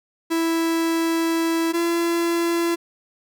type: tone pair in turn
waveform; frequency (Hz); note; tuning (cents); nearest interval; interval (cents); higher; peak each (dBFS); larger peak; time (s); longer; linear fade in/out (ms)
45% pulse; 329.6 / 338.9; E4 / E4; 0 / +48; unison; 48; second; -19; neither; 0.3-1.73 / 1.73-2.76; first; 20
effects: none